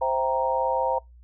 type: chord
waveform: sine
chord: C dominant seventh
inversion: none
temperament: equal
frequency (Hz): 523.3 / 659.3 / 784 / 932.3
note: C5 / E5 / G5 / Bb5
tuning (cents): 0 / 0 / 0 / 0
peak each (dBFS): -26 / -30 / -29 / -25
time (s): 0.01-0.99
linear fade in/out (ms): 10
effects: noise-tail reverb RT60 0.2 s tail -25 dB re dry + added 60 Hz sine -47 dBFS peak until 1.23 s